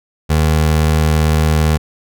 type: tone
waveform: 25% pulse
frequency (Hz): 77.8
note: D#2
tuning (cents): 0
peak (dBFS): -7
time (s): 0.29-1.78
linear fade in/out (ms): 20
effects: none